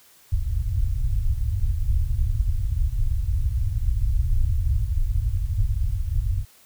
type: low-pass noise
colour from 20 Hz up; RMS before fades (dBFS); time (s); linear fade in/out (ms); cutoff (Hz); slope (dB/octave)
pink; -22; 0.32-6.45; 10; 110; 48
effects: white hiss -54 dBFS RMS until 6.65 s